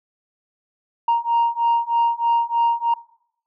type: beating tone pair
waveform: sine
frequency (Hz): 932.3 / 935.5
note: A#5 / A#5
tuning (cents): 0 / +6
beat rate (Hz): 3.2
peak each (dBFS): -18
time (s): 1.08-2.94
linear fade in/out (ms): 5
effects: noise-tail reverb RT60 0.7 s tail -21 dB re dry + tanh soft clip ceiling -12 dBFS